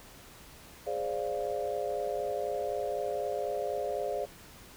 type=chord; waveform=sine; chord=D half-diminished seventh; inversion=second; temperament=equal; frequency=415.3 / 523.3 / 587.3 / 698.5 Hz; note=Ab4 / C5 / D5 / F5; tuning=0 / 0 / 0 / 0 cents; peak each=-36 / -36 / -35 / -37 dBFS; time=0.86-4.26 s; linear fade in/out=20 ms; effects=pink hiss -52 dBFS RMS until 4.76 s